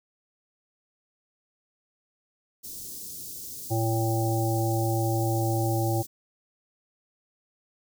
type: band-stop noise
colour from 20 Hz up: white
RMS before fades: -39 dBFS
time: 2.63-6.07 s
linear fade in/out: 20 ms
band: 400 to 4900 Hz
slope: 24 dB/octave
type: harmonic tone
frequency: 112.4 Hz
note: A2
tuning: 37 cents sharp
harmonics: 1 / 3 / 5 / 7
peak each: -25 / -29 / -34 / -31 dBFS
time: 3.7-6.03 s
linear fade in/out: 20 ms
effects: none